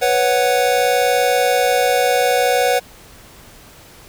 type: chord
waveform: square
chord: B suspended second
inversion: none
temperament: equal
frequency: 493.9 / 554.4 / 740 Hz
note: B4 / C#5 / F#5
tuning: 0 / 0 / 0 cents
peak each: -18 / -20 / -18 dBFS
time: 0.01-2.8 s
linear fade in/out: 20 ms
effects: pink hiss -43 dBFS RMS until 4.08 s